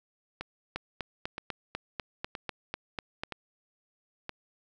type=two click trains; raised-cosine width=0.3 ms; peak=-17 / -20 dBFS; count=11 / 5; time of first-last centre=0.76-3.235 / 0.41-4.293 s; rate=4.04 / 1.03 Hz; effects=none